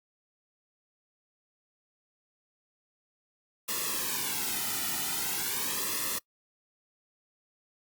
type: noise with flanger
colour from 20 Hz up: white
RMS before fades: -32 dBFS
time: 3.68-6.19 s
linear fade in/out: 10 ms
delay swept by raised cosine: 1.3 to 1.86 ms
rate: 0.42 Hz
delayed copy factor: -0.9
effects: noise-tail reverb RT60 0.1 s tail -24 dB re dry + Opus 48 kbps